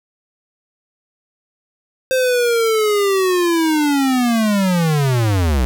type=linear sweep; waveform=square; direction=down; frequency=523.3 to 58.27 Hz; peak=-14 dBFS; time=2.11-5.65 s; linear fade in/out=0 ms; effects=none